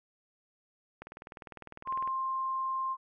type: click train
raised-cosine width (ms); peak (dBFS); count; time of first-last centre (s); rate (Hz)
0.5; -29; 22; 1.02-2.075; 19.9
type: tone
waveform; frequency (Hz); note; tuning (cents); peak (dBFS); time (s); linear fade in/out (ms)
sine; 1055; C6; +14; -30; 1.85-2.97; 50
effects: none